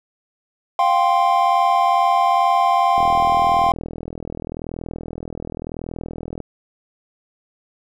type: chord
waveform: triangle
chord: F suspended second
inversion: none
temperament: equal with one note detuned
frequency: 701.7 / 784 / 1046.5 Hz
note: F5 / G5 / C6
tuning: +8 / 0 / 0 cents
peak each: -16 dBFS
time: 0.79-3.72 s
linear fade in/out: 2 ms
type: click train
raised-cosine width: 2 ms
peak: -16 dBFS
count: 141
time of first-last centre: 2.98-6.403 s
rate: 40.9 Hz
effects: none